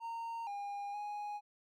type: tone with pitch steps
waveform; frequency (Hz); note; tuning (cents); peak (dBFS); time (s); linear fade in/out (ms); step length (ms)
triangle; 921 / 809 / 829; A#5 / G#5 / G#5; -21 / -46 / -3; -37; 0-1.41; 50; 470
effects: none